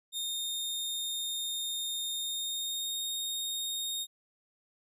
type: tone with pitch glide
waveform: sawtooth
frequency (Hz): 3668 to 3704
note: A#7 to A#7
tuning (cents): -29 to -12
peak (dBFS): -30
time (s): 0.12-4.07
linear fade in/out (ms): 50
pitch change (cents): +17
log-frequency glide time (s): 2.11-3.02
effects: none